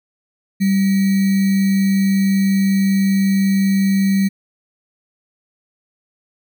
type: tone with sample-and-hold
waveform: sine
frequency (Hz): 194.6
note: G3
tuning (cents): -12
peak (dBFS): -12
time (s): 0.6-4.29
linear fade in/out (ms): 20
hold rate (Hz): 2100
effects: none